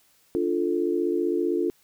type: chord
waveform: sine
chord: D minor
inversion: none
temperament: equal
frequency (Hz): 293.7 / 349.2 / 440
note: D4 / F4 / A4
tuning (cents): 0 / 0 / 0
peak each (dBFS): -28 / -24 / -28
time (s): 0.35-1.7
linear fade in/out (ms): 0
effects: white hiss -62 dBFS RMS until 1.83 s